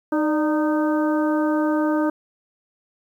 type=harmonic tone with a mistuned harmonic; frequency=308 Hz; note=D#4; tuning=17 cents flat; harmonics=1 / 2 / 3 / 4 / 5; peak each=-19 / -25 / -29 / -31 / -33 dBFS; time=0.12-2.1 s; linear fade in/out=5 ms; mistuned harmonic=2; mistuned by=-58 cents; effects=9-bit